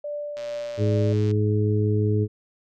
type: tone with tremolo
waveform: sine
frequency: 587.3 Hz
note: D5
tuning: in tune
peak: -27 dBFS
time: 0.04-1.13 s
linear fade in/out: 5 ms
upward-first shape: triangle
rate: 2.4 Hz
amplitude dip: 35%
type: click train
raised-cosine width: 0.2 ms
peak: -25 dBFS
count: 116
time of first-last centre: 0.37-1.313 s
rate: 122 Hz
type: harmonic tone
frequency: 105.5 Hz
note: G#2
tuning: 28 cents sharp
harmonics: 1 / 2 / 3 / 4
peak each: -20 / -29 / -29 / -26 dBFS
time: 0.77-2.28 s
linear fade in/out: 50 ms
effects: none